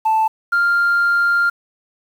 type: tone pair in turn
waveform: sine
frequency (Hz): 880 / 1396.9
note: A5 / F6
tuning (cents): 0 / 0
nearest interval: minor sixth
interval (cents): 800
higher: second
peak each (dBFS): -11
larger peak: neither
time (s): 0.05-0.28 / 0.52-1.5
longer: second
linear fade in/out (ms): 10
effects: tanh soft clip ceiling -10 dBFS + 7-bit